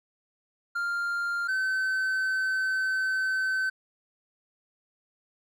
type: tone pair in turn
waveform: triangle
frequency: 1396.9 / 1531 Hz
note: F6 / G6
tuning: 0 / -41 cents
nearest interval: major second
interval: 159 cents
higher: second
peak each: -25 / -23 dBFS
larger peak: second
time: 0.75-1.48 / 1.48-3.7 s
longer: second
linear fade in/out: 10 ms
effects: none